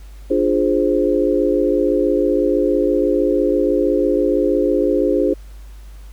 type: chord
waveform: sine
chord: D half-diminished seventh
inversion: none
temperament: equal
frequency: 293.7 / 349.2 / 415.3 / 523.3 Hz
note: D4 / F4 / Ab4 / C5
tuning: 0 / 0 / 0 / 0 cents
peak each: -19 dBFS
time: 0.3-5.34 s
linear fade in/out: 10 ms
effects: added 50 Hz sine -34 dBFS peak until 6.12 s + pink hiss -51 dBFS RMS until 6.12 s